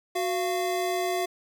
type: tone pair together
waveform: square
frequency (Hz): 367.7 / 689.9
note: F#4 / F5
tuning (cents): -11 / -21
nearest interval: major seventh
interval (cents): 1090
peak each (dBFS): -29 / -29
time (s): 0.15-1.26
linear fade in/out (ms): 10
effects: none